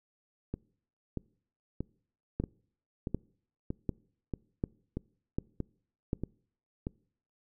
two click trains, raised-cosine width 3 ms, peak -17 / -21 dBFS, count 6 / 11, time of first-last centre 2.4-6.131 / 0.54-6.869 s, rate 1.34 / 1.58 Hz, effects noise-tail reverb RT60 0.6 s tail -25 dB re dry

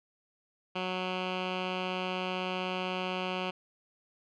10% pulse tone with low-pass filter, 184.2 Hz, F#3, 7 cents flat, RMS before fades -34 dBFS, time 0.75-3.51 s, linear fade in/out 10 ms, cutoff 3000 Hz, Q 2.6, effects none

